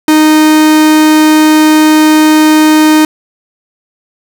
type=tone; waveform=45% pulse; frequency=309.3 Hz; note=D#4; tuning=10 cents flat; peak=-3 dBFS; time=0.08-3.05 s; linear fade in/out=2 ms; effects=none